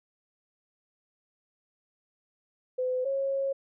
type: tone pair in turn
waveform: sine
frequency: 508 / 545.5 Hz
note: B4 / C#5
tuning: +49 / -28 cents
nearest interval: minor second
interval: 123 cents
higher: second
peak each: -26 dBFS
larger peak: neither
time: 2.78-3.05 / 3.05-3.53 s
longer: second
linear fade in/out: 10 ms
effects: none